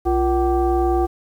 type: tone with frequency modulation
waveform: sine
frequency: 349.2 Hz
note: F4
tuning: in tune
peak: -15 dBFS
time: 0.05-1.07 s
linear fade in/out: 20 ms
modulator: 411 Hz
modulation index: 1.1
effects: 8-bit